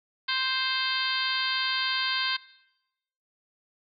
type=harmonic tone; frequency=523.3 Hz; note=C5; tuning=in tune; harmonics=2 / 3 / 4 / 5 / 6 / 7 / 8 / 9; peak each=-34 / -31 / -34 / -36 / -33 / -33 / -33 / -35 dBFS; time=0.28-2.37 s; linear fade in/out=10 ms; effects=noise-tail reverb RT60 0.9 s tail -21 dB re dry